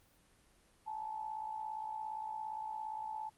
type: tone with amplitude modulation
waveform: sine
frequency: 869 Hz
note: A5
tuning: 22 cents flat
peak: -36 dBFS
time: 0.86-3.3 s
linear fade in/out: 20 ms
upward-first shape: sine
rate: 57.4 Hz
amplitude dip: 65%
effects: pink hiss -68 dBFS RMS until 3.37 s + Opus 24 kbps